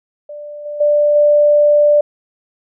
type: tone with level steps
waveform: sine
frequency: 590 Hz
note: D5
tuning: 8 cents sharp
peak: -27 / -22 / -9 / -7 dBFS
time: 0.29-2.01 s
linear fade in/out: 5 ms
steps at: 0.65 / 0.8 / 1.15 s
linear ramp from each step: 10 ms
effects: none